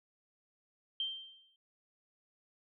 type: tone with exponential decay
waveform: sine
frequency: 3144 Hz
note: G7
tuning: 4 cents sharp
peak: -31 dBFS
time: 1-1.56 s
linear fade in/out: 2 ms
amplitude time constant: 120 ms
effects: none